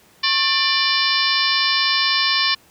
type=harmonic tone with a mistuned harmonic; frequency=592 Hz; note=D5; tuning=14 cents sharp; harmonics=2 / 3 / 4 / 5 / 6 / 7 / 8 / 9; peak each=-24 / -24 / -24 / -24 / -24 / -24 / -24 / -24 dBFS; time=0.23-2.55 s; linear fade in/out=10 ms; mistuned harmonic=2; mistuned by=-140 cents; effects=pink hiss -52 dBFS RMS until 2.7 s + high-pass 100 Hz 12 dB/octave